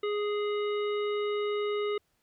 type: harmonic tone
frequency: 415.3 Hz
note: G#4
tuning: in tune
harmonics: 1 / 3 / 5 / 7 / 9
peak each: -28 / -38 / -42 / -45 / -47 dBFS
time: 0.03-1.98 s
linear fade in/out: 5 ms
effects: pink hiss -74 dBFS RMS until 2.22 s